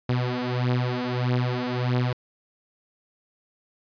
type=beating tone pair; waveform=sawtooth; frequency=123.47 / 125.07 Hz; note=B2 / B2; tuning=0 / +22 cents; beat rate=1.6 Hz; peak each=-22 dBFS; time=0.09-2.13 s; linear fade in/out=5 ms; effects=resampled to 11025 Hz